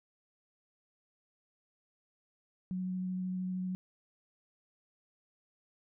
sine tone with vibrato, 184.3 Hz, F#3, 7 cents flat, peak -33 dBFS, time 2.71-3.75 s, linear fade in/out 0 ms, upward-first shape sine, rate 13 Hz, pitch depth 9 cents each way, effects none

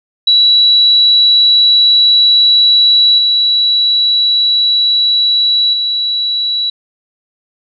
sine tone with level steps, 3922 Hz, B7, 13 cents flat, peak -5 / -8 / -12 dBFS, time 0.27-6.7 s, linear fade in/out 5 ms, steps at 3.18 / 5.73 s, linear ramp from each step 5 ms, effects none

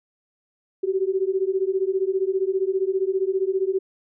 sine beating tone pair, 374.3 / 389.3 Hz, F#4 / G4, +20 / -12 cents, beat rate 15 Hz, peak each -23 dBFS, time 0.83-3.79 s, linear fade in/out 10 ms, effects none

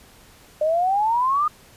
sine exponential sweep, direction up, 599 to 1244.5 Hz, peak -17 dBFS, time 0.61-1.48 s, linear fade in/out 5 ms, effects pink hiss -50 dBFS RMS until 1.76 s + resampled to 32000 Hz

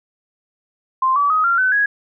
sine tone with pitch steps, 1046.5 / 1147.8 / 1259 / 1380.9 / 1514.6 / 1661.2 Hz, C6 / D6 / D#6 / F6 / F#6 / G#6, 0 / -40 / +20 / -20 / +40 / 0 cents, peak -13 dBFS, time 1.02-1.86 s, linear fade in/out 5 ms, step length 140 ms, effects none

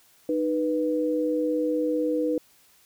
sine tone pair together, 307.6 / 491.6 Hz, D#4 / B4, -20 / -8 cents, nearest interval minor sixth, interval 812 cents, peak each -25 dBFS, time 0.29-2.38 s, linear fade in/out 2 ms, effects white hiss -59 dBFS RMS until 2.85 s

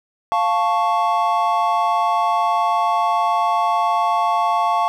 triangle chord, F augmented, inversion none, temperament equal, 698.5 / 880 / 1108.7 Hz, F5 / A5 / C#6, 0 / 0 / 0 cents, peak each -18 dBFS, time 0.32-4.88 s, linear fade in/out 0 ms, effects none

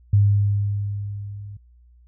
sine tone with level ramp, 101.7 Hz, G#2, 36 cents flat, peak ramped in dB -11 to -34 dBFS, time 0.13-1.57 s, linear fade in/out 5 ms, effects added 60 Hz sine -49 dBFS peak until 2.07 s

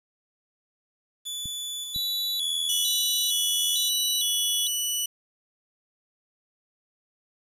sawtooth tone with tremolo, 3466 Hz, A7, 27 cents flat, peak -28 dBFS, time 1.25-3.9 s, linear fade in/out 20 ms, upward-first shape square, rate 0.85 Hz, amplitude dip 25%
clicks, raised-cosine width 5 ms, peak -28 dBFS, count 2, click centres 1.457 / 1.962 s
square tone with vibrato, 3649 Hz, A#7, 38 cents flat, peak -27 dBFS, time 1.94-4.68 s, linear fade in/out 10 ms, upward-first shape square, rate 1.1 Hz, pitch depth 130 cents each way
15% pulse tone, 2960 Hz, F#7, in tune, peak -18 dBFS, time 2.69-5.06 s, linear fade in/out 5 ms
effects resampled to 32000 Hz + 9-bit

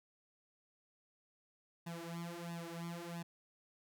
sawtooth tone with flanger, 169.7 Hz, F3, 49 cents flat, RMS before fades -45 dBFS, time 1.86-3.23 s, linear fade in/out 10 ms, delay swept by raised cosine 1.1 to 5 ms, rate 1.5 Hz, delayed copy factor +1, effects none

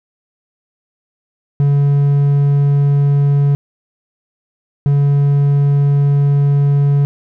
triangle tone bursts at uneven times, 142.1 Hz, C#3, 43 cents sharp, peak -7 dBFS, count 2, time 1.6-3.55 / 4.86-7.05 s, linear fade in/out 0 ms, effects none

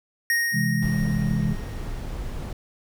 square tone with exponential decay, 1864.7 Hz, A#6, in tune, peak -19 dBFS, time 0.3-2.01 s, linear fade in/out 1 ms, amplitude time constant 370 ms
sine chord, C augmented, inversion none, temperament equal, 130.81 / 164.81 / 207.7 Hz, C3 / E3 / G#3, 0 / 0 / 0 cents, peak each -25 dBFS, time 0.52-1.56 s, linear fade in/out 50 ms
brown noise, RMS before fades -31 dBFS, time 0.82-2.53 s, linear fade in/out 5 ms
effects none

